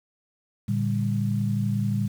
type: tone cluster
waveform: sine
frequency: 113.7 / 145.1 / 199 Hz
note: A#2 / D3 / G3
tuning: -43 / -21 / +26 cents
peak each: -25 / -30 / -26 dBFS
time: 0.68-2.08 s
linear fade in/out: 10 ms
effects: 8-bit